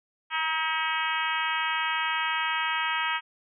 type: harmonic tone with a mistuned harmonic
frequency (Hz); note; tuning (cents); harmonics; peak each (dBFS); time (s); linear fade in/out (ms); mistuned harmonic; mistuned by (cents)
320; D#4; +49; 3 / 4 / 5 / 6 / 7 / 8 / 9 / 10; -31 / -32 / -33 / -34 / -34 / -35 / -36 / -36; 0.3-3.21; 50; 3; -26
effects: none